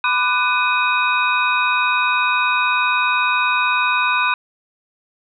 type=tone cluster; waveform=sine; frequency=1000 / 1192 / 1489 / 2505 / 3780 Hz; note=B5 / D6 / F#6 / D#7 / A#7; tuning=+21 / +25 / +11 / +11 / +23 cents; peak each=-20 / -23 / -21 / -19 / -28 dBFS; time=0.04-4.34 s; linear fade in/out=2 ms; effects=none